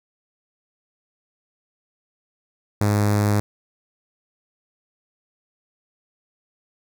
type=tone with notch filter; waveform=sawtooth; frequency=103.6 Hz; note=G#2; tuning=4 cents flat; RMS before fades=-19 dBFS; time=2.81-3.4 s; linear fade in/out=0 ms; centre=3000 Hz; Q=1.2; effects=none